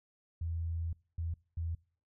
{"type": "tone bursts at uneven times", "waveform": "sine", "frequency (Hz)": 83.1, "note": "E2", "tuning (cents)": 15, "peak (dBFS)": -33, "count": 3, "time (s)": [[0.41, 0.93], [1.18, 1.34], [1.57, 1.75]], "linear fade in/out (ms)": 5, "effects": ["noise-tail reverb RT60 0.5 s tail -25 dB re dry"]}